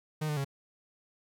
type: tone with pitch steps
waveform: 45% pulse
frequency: 154 / 149.7 / 138.2 Hz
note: D#3 / D3 / C#3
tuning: -17 / +33 / -5 cents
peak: -30 dBFS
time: 0.21-0.447 s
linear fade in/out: 10 ms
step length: 79 ms
effects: 12-bit